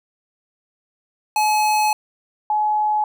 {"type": "tone pair in turn", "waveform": ["square", "sine"], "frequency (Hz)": [852, 848.6], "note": ["G#5", "G#5"], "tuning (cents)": [44, 37], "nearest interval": "unison", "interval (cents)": 7, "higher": "first", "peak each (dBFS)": -16, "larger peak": "neither", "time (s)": [[1.36, 1.93], [2.5, 3.04]], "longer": "first", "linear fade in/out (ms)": 2, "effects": []}